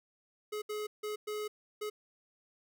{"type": "tone bursts at uneven times", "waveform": "square", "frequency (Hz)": 422.9, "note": "G#4", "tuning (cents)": 31, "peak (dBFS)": -36, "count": 5, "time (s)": [[0.52, 0.62], [0.69, 0.87], [1.03, 1.16], [1.27, 1.48], [1.81, 1.9]], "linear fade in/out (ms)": 10, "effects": []}